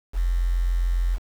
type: tone with quantisation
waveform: sine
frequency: 43.65 Hz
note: F1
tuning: in tune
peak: -19 dBFS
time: 0.13-1.19 s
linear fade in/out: 50 ms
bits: 7
effects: none